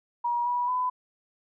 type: tone with pitch steps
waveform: sine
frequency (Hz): 956 / 974 / 1003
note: A#5 / B5 / B5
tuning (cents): +43 / -24 / +26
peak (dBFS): -24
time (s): 0.24-0.9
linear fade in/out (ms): 10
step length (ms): 220
effects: none